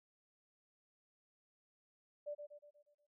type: tone with echo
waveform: sine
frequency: 587.3 Hz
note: D5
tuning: in tune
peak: -40 dBFS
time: 2.26-2.35 s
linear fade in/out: 20 ms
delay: 120 ms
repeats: 6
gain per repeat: -6 dB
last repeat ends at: 3.07 s
effects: none